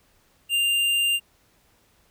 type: tone with tanh clipping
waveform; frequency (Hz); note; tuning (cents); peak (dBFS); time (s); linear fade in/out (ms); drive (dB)
sine; 2794; F7; 0; -21; 0.49-1.2; 50; 14
effects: pink hiss -62 dBFS RMS until 2.1 s